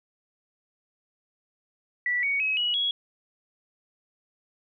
sine tone with pitch steps, 1959 / 2237 / 2555 / 2918 / 3333 Hz, B6 / C#7 / D#7 / F#7 / G#7, -15 / +15 / +45 / -25 / +5 cents, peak -23 dBFS, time 2.06-2.91 s, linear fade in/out 2 ms, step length 170 ms, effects none

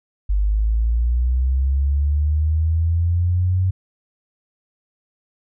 sine linear sweep, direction up, 49 to 93.9 Hz, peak -15 dBFS, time 0.29-3.71 s, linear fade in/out 10 ms, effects none

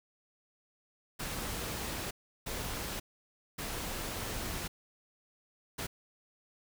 pink noise bursts at uneven times, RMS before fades -38 dBFS, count 4, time 1.19-2.11 / 2.46-3 / 3.58-4.68 / 5.78-5.87 s, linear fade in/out 10 ms, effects none

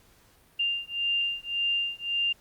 sine beating tone pair, 2794 / 2795.8 Hz, F7 / F7, 0 / +1 cents, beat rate 1.8 Hz, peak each -29 dBFS, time 0.59-2.33 s, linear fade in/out 10 ms, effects pink hiss -60 dBFS RMS until 2.4 s + Opus 48 kbps

